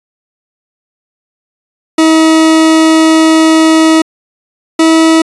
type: tone pair in turn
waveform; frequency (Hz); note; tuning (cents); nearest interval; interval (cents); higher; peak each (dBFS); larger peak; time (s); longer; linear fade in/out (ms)
40% pulse; 319.7 / 322.9; D#4 / E4; +47 / -36; unison; 17; second; -3; neither; 1.98-4.02 / 4.79-5.22; first; 5
effects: resampled to 24000 Hz